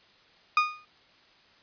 30% pulse tone with exponential decay, 1230 Hz, D#6, 20 cents flat, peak -14 dBFS, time 0.57-0.85 s, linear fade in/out 2 ms, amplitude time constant 59 ms, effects white hiss -59 dBFS RMS until 1.62 s + resampled to 11025 Hz

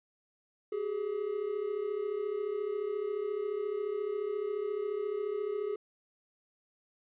triangle tone pair together, 386.2 / 420.5 Hz, G4 / G#4, -26 / +22 cents, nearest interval minor second, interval 148 cents, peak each -35 / -31 dBFS, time 0.72-5.76 s, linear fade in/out 5 ms, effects resampled to 8000 Hz

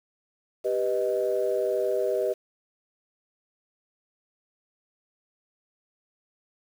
sine chord, G augmented, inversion none, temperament equal, 392 / 493.9 / 622.3 Hz, G4 / B4 / D#5, 0 / 0 / 0 cents, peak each -27 dBFS, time 0.64-2.34 s, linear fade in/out 20 ms, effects tanh soft clip ceiling -14 dBFS + 8-bit

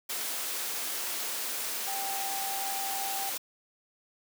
sine tone in noise, 784 Hz, G5, in tune, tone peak -35 dBFS, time 1.87-3.3 s, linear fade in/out 10 ms, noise white, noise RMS -34 dBFS, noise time 0.09-3.38 s, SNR -4 dB, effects high-pass 300 Hz 12 dB/octave

